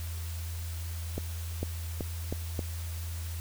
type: accelerating click train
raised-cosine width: 2 ms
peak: -19 dBFS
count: 5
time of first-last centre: 1.18-2.592 s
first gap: 450 ms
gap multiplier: 0.84
effects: added 83 Hz sine -34 dBFS peak until 3.4 s + white hiss -46 dBFS RMS until 3.4 s